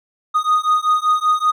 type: beating tone pair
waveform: triangle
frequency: 1238 / 1243.2 Hz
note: D#6 / D#6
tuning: -9 / -2 cents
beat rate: 5.2 Hz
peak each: -15 dBFS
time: 0.34-1.52 s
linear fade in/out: 20 ms
effects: none